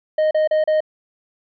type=tone bursts; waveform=triangle; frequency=620 Hz; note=D#5; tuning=6 cents flat; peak=-12 dBFS; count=4; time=0.18-0.805 s; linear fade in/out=5 ms; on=130 ms; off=35 ms; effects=resampled to 11025 Hz